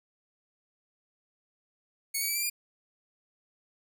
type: tone with pitch steps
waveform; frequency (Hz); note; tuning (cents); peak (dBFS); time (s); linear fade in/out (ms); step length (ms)
5% pulse; 2217 / 2262 / 2308 / 2356 / 2404; C#7 / C#7 / D7 / D7 / D7; 0 / +34 / -31 / +5 / +40; -19; 2.14-2.5; 10; 72
effects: none